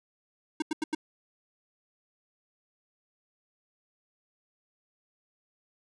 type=tone bursts; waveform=square; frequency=311.1 Hz; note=D#4; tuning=in tune; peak=-27 dBFS; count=4; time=0.6-0.949 s; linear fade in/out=5 ms; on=22 ms; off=87 ms; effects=resampled to 22050 Hz